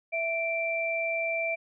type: tone pair together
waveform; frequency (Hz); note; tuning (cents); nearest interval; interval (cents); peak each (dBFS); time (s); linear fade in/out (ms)
sine; 660.3 / 2349; E5 / D7; +3 / 0; octave + minor seventh; 2197; -30 / -29; 0.12-1.56; 20
effects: none